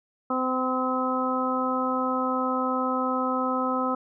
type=harmonic tone; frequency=257.2 Hz; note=C4; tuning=30 cents flat; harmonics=1 / 2 / 3 / 4 / 5; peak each=-28 / -30 / -33 / -31 / -28 dBFS; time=0.3-3.95 s; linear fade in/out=5 ms; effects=none